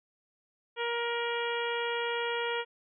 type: harmonic tone with a mistuned harmonic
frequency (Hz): 471.3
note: A#4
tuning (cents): +19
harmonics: 1 / 2 / 3 / 4 / 5 / 6 / 7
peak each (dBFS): -33 / -36 / -38 / -39 / -40 / -41 / -41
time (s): 0.76-2.65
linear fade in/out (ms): 50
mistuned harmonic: 6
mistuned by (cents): +16
effects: none